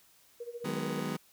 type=tone with tremolo; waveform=sine; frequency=475.4 Hz; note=A#4; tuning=34 cents sharp; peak=-36 dBFS; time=0.4-1 s; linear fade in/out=5 ms; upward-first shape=sine; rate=14 Hz; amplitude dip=85%
type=chord; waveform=30% pulse; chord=G# minor seventh; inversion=second; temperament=just; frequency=155.74 / 186.89 / 207.7 / 249.2 Hz; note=D#3 / F#3 / G#3 / B3; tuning=+2 / +18 / 0 / +16 cents; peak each=-36 dBFS; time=0.64-1.17 s; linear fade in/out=10 ms
effects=white hiss -63 dBFS RMS until 1.32 s